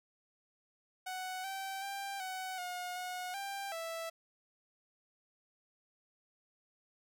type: tone with pitch steps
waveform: sawtooth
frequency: 743 / 775 / 791 / 749 / 719 / 727 / 792 / 659 Hz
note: F#5 / G5 / G5 / F#5 / F#5 / F#5 / G5 / E5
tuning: +7 / -20 / +15 / +21 / -50 / -31 / +18 / -1 cents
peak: -35 dBFS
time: 1.06-4.1 s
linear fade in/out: 10 ms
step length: 380 ms
effects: none